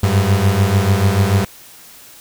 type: beating tone pair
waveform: 35% pulse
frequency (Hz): 94.9 / 101.7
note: F#2 / G#2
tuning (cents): +44 / -36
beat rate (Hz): 6.8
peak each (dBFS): -13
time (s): 0.03-1.45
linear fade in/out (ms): 5
effects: white hiss -41 dBFS RMS until 2.2 s